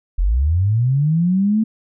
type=linear sweep; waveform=sine; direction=up; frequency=38.89 to 224.1 Hz; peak=-13 dBFS; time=0.18-1.64 s; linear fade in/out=10 ms; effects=none